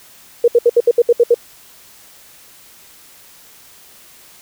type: tone bursts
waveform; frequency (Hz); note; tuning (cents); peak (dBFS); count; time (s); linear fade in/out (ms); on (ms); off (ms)
sine; 474.7; A#4; +31; -6; 9; 0.44-1.344; 5; 40; 68
effects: white hiss -44 dBFS RMS until 4.41 s